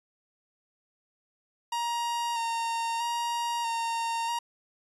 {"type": "tone with vibrato", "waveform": "45% pulse", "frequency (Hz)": 932.3, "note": "A#5", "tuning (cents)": 0, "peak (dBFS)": -28, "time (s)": [1.72, 4.39], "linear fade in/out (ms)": 5, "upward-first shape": "square", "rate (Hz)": 0.78, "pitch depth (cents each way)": 20, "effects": ["resampled to 24000 Hz"]}